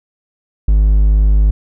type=tone; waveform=triangle; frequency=51.5 Hz; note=G#1; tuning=14 cents flat; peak=-5 dBFS; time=0.68-1.51 s; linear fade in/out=5 ms; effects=none